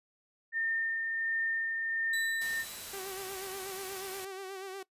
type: tone with tremolo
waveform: sine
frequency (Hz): 1814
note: A#6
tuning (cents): -48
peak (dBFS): -29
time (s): 0.52-2.65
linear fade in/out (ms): 50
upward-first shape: sine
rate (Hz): 1.4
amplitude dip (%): 30
type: tone with exponential decay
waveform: 25% pulse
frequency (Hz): 3951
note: B7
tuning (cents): 0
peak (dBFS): -32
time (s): 2.13-3.93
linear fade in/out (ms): 5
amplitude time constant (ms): 390
type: noise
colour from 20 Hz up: white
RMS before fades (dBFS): -43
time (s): 2.41-4.25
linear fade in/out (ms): 5
type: tone with vibrato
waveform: sawtooth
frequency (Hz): 384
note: G4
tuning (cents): -36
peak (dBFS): -36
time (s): 2.93-4.83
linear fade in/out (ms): 5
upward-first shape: sine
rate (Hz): 8.3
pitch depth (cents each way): 53
effects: noise-tail reverb RT60 0.1 s tail -20 dB re dry + resampled to 32000 Hz